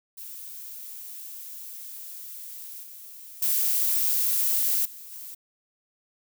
violet noise with level steps, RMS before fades -40 / -44 / -24 / -43 / -40 dBFS, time 0.17-5.35 s, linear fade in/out 10 ms, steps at 2.83 / 3.42 / 4.85 / 5.12 s, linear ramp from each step 5 ms, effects none

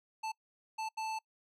square tone bursts at uneven times, 880 Hz, A5, in tune, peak -36 dBFS, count 3, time 0.23-0.32 / 0.78-0.89 / 0.97-1.19 s, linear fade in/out 10 ms, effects noise-tail reverb RT60 0.1 s tail -25 dB re dry + low-pass 8000 Hz 12 dB/octave

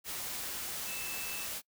sine tone in noise, 2637 Hz, E7, in tune, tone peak -43 dBFS, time 0.85-1.47 s, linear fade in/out 50 ms, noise white, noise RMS -39 dBFS, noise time 0.04-1.62 s, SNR -7 dB, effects noise-tail reverb RT60 0.1 s tail -24 dB re dry

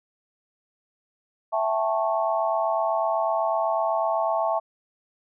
sine chord, A dominant seventh, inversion second, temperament just, 660 / 792 / 880 / 1100 Hz, E5 / G5 / A5 / C#6, +2 / +18 / 0 / -14 cents, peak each -24 / -30 / -27 / -29 dBFS, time 1.52-4.6 s, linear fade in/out 20 ms, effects none

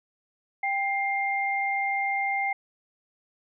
sine tone pair together, 790 / 2109 Hz, G5 / C7, +13 / +13 cents, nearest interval octave + perfect fourth, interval 1700 cents, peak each -27 / -27 dBFS, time 0.63-2.53 s, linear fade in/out 5 ms, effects none

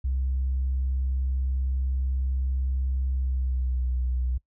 sine tone with pitch glide, 65.41 to 62.56 Hz, C2 to B1, 0 to +23 cents, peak -22 dBFS, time 0.04-4.38 s, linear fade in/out 10 ms, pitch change -77 cents, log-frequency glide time 3.11-3.88 s, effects noise-tail reverb RT60 0.1 s tail -23 dB re dry + tanh soft clip ceiling -20 dBFS

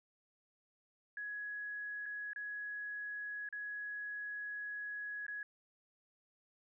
sine tone with dropouts, 1675 Hz, G#6, 14 cents sharp, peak -40 dBFS, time 1.17-5.43 s, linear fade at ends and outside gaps 2 ms, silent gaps 2.058-2.061 / 2.333-2.36 / 3.489-3.526 / 5.266-5.281 s, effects none

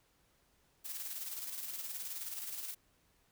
blue noise with tremolo, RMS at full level -41 dBFS, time 0.84-2.75 s, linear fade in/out 20 ms, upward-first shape square, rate 19 Hz, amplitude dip 40%, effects pink hiss -72 dBFS RMS until 3.31 s

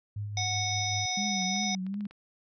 sine tone with tremolo, 103.4 Hz, G#2, 7 cents flat, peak -31 dBFS, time 0.16-1.06 s, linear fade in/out 5 ms, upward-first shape sine, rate 5.3 Hz, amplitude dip 35%
harmonic tone, 737 Hz, F#5, 7 cents flat, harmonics 1 / 3 / 5 / 7 / 8, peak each -35 / -35 / -35 / -35 / -35 dBFS, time 0.37-1.75 s, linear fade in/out 2 ms
sine tone with vibrato, 196 Hz, G3, in tune, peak -31 dBFS, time 1.17-2.07 s, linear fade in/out 5 ms, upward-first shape triangle, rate 2.7 Hz, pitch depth 110 cents each way
clicks, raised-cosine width 0.3 ms, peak -36 dBFS, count 9, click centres 1.423 / 1.562 / 1.633 / 1.75 / 1.866 / 1.942 / 2.008 / 2.054 / 2.11 s
effects none

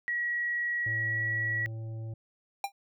sine tone with pitch glide, 1916 to 1929.3 Hz, A#6 to B6, +47 to -41 cents, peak -28 dBFS, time 0.08-1.66 s, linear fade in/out 0 ms, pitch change +12 cents, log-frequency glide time 1-1.2 s
harmonic tone, 112 Hz, A2, 31 cents sharp, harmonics 1 / 3 / 5 / 7, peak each -35 / -51 / -53 / -62 dBFS, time 0.86-2.14 s, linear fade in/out 5 ms
square tone with exponential decay, 797 Hz, G5, 28 cents sharp, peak -26 dBFS, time 2.64-2.72 s, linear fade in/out 2 ms, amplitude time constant 16 ms
effects none

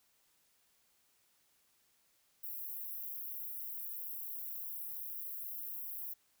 white high-pass noise, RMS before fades -43 dBFS, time 2.43-6.14 s, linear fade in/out 10 ms, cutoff 12000 Hz, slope 48 dB/octave, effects white hiss -73 dBFS RMS until 6.4 s

